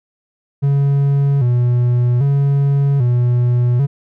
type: tone with vibrato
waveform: triangle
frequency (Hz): 130.81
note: C3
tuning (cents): 0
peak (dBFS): -9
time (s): 0.62-3.87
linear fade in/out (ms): 20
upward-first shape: square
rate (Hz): 0.63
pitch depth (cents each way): 120
effects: none

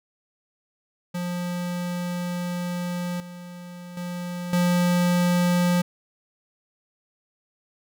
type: tone with level steps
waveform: square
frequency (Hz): 176.7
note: F3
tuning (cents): +21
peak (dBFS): -27 / -38 / -30 / -19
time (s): 1.14-5.82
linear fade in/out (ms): 10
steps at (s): 3.2 / 3.97 / 4.53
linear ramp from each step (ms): 2
effects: none

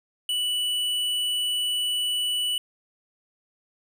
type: tone with tanh clipping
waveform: triangle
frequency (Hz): 2960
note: F#7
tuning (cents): 0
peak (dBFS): -25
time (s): 0.29-2.58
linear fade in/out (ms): 2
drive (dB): 15
effects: none

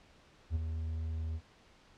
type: tone with ADSR envelope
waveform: triangle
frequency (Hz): 80.2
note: E2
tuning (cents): -47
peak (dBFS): -25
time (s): 0.5-1.41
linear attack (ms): 54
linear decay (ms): 19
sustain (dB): -7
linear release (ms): 57
effects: pink hiss -62 dBFS RMS until 1.97 s + low-pass 5000 Hz 12 dB/octave

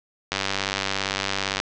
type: click train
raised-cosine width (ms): 0.2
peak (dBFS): -6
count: 126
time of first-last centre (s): 0.32-1.601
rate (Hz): 97.6
effects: low-pass 7000 Hz 12 dB/octave

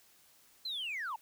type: linear sweep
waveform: sine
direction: down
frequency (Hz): 4178 to 840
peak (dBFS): -34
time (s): 0.65-1.16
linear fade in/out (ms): 5
effects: tanh soft clip ceiling -33 dBFS + white hiss -64 dBFS RMS until 1.21 s

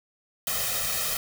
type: noise with comb filter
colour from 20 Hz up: white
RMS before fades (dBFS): -28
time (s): 0.47-1.17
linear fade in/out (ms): 2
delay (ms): 1.6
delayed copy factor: +0.85
effects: none

